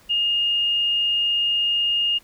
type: tone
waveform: sine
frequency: 2838 Hz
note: F7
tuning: 27 cents sharp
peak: -18 dBFS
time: 0.09-2.19 s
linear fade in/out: 20 ms
effects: pink hiss -53 dBFS RMS until 2.23 s